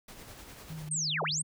pink noise with tremolo, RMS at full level -47 dBFS, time 0.08-0.89 s, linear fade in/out 5 ms, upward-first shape sine, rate 10 Hz, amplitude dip 40%
sine tone with vibrato, 155.56 Hz, D#3, in tune, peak -38 dBFS, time 0.69-1.43 s, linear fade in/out 20 ms, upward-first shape sine, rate 4.3 Hz, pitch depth 38 cents each way
sine linear two-way sweep, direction down then up, 8860 to 360 to 8860 Hz, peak -29 dBFS, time 0.91-1.42 s, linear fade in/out 5 ms, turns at 1.23 s
effects none

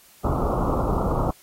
pink low-pass noise, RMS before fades -23 dBFS, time 0.24-1.31 s, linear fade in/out 5 ms, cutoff 1300 Hz, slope 96 dB/octave, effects white hiss -53 dBFS RMS until 1.42 s + AAC 48 kbps

